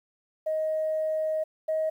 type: tone pair in turn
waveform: sine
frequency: 627 / 631 Hz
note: D#5 / D#5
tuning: +13 / +24 cents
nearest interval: unison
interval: 11 cents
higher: second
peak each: -24 / -23 dBFS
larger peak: second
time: 0.46-1.44 / 1.68-1.9 s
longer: first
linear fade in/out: 10 ms
effects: tanh soft clip ceiling -20 dBFS + 10-bit